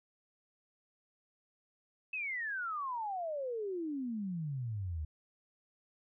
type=exponential sweep; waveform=sine; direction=down; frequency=2637 to 73.6 Hz; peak=-35 dBFS; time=2.13-5.05 s; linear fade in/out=5 ms; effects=none